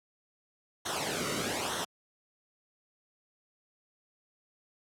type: noise with flanger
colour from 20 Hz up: pink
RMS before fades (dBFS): -33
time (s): 0.85-1.85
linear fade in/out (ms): 10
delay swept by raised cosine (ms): 0.41 to 1.21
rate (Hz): 1.1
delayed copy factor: -0.7
effects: high-pass 100 Hz 12 dB/octave + low-pass 10000 Hz 12 dB/octave